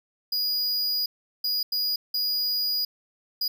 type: tone bursts at uneven times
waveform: square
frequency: 4901 Hz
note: D#8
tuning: 27 cents flat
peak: -24 dBFS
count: 5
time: 0.32-1.06 / 1.44-1.63 / 1.72-1.96 / 2.14-2.85 / 3.41-3.48 s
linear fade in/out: 5 ms
effects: none